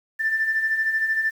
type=beating tone pair; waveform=sine; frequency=1763 / 1776 Hz; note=A6 / A6; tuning=+3 / +16 cents; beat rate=13 Hz; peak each=-28 / -20 dBFS; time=0.19-1.31 s; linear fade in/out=20 ms; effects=tanh soft clip ceiling -13 dBFS + 8-bit